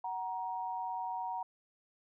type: tone pair together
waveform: sine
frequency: 747 / 941.2 Hz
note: F#5 / A#5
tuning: +16 / +16 cents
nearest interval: major third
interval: 400 cents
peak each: -39 / -37 dBFS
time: 0.04-1.43 s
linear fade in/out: 5 ms
effects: none